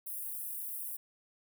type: high-pass noise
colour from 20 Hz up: white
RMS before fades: -40 dBFS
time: 0.06-0.97 s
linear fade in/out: 10 ms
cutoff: 9500 Hz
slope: 48 dB/octave
effects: none